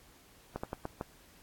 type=slowing click train; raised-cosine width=1 ms; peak=-21 dBFS; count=5; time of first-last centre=0.56-1.011 s; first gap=75 ms; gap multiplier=1.28; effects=pink hiss -60 dBFS RMS until 1.42 s + AAC 64 kbps